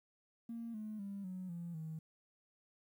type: tone with pitch steps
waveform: triangle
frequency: 231.3 / 214.6 / 199.05 / 184.65 / 171.29 / 158.9 Hz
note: A#3 / A3 / G3 / F#3 / F3 / D#3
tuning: -13 / -43 / +27 / -3 / -33 / +37 cents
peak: -38 dBFS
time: 0.49-1.99 s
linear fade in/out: 5 ms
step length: 250 ms
effects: tanh soft clip ceiling -39 dBFS + 12-bit

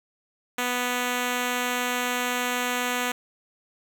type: tone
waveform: 5% pulse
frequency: 246.9 Hz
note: B3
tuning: in tune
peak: -13 dBFS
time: 0.58-3.12 s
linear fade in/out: 5 ms
effects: none

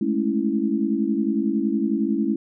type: chord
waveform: sine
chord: A major seventh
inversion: third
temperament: equal with one note detuned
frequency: 209.1 / 220 / 277.2 / 329.6 Hz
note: G#3 / A3 / C#4 / E4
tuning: +12 / 0 / 0 / 0 cents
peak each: -25 dBFS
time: 0.01-2.36 s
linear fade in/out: 5 ms
effects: none

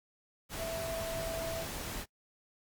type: tone in noise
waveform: sine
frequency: 659.3 Hz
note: E5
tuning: in tune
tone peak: -36 dBFS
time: 0.57-1.66 s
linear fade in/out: 50 ms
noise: pink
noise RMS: -40 dBFS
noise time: 0.49-2.06 s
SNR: +1 dB
effects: noise-tail reverb RT60 0.1 s tail -23 dB re dry + Opus 48 kbps

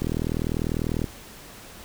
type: click train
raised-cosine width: 3 ms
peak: -13 dBFS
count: 42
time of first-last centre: 0.02-1.042 s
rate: 40.1 Hz
effects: pink hiss -44 dBFS RMS until 1.84 s

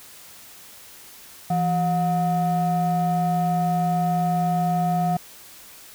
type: ring-modulated tone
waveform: triangle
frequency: 275.5 Hz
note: C#4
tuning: 11 cents flat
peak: -14 dBFS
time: 1.5-5.17 s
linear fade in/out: 5 ms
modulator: 444 Hz
effects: white hiss -45 dBFS RMS until 5.94 s

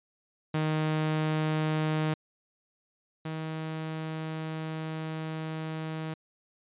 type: tone pair in turn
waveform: sawtooth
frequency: 155.56 / 158.46 Hz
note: D#3 / D#3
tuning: 0 / +32 cents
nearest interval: unison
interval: 32 cents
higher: second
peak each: -22 / -29 dBFS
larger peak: first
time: 0.54-2.14 / 3.25-6.14 s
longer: second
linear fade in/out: 5 ms
effects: resampled to 8000 Hz

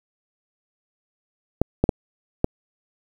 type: clicks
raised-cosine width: 2 ms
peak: -3 dBFS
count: 4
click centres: 1.616 / 1.84 / 1.892 / 2.444 s
effects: 7-bit

